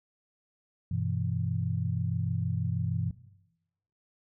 sine chord, E minor, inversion first, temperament equal with one note detuned, 97.1 / 123.47 / 164.81 Hz, G2 / B2 / E3, -16 / 0 / 0 cents, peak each -31 / -32 / -33 dBFS, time 0.91-3.11 s, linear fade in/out 5 ms, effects noise-tail reverb RT60 0.9 s tail -17 dB re dry

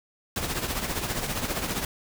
pink noise with tremolo, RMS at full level -27 dBFS, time 0.36-1.85 s, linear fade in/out 2 ms, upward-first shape triangle, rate 15 Hz, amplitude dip 65%, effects none

